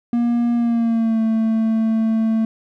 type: tone with pitch glide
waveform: triangle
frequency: 237.3 to 222.7 Hz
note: A#3 to A3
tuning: +31 to +21 cents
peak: -13 dBFS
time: 0.13-2.45 s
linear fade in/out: 2 ms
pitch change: -110 cents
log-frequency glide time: 0.55-1.2 s
effects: none